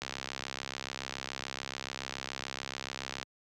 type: click train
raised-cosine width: 0.2 ms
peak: -18 dBFS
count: 216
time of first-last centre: 0.02-3.229 s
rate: 67 Hz
effects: high-pass 100 Hz 12 dB/octave